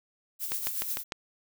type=noise with tremolo; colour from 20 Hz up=violet; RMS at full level=-31 dBFS; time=0.39-1.04 s; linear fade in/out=50 ms; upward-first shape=sine; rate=8.1 Hz; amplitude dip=50%
type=click train; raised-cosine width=0.2 ms; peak=-15 dBFS; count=5; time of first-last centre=0.52-1.122 s; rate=6.65 Hz
effects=none